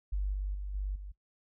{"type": "tone with level steps", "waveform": "sine", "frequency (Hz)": 49, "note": "G1", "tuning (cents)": 0, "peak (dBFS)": [-29, -31, -35, -31, -40], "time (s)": [0.12, 1.12], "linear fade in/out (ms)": 10, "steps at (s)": [0.33, 0.54, 0.74, 0.95], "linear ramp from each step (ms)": 10, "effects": ["noise-tail reverb RT60 0.1 s tail -20 dB re dry"]}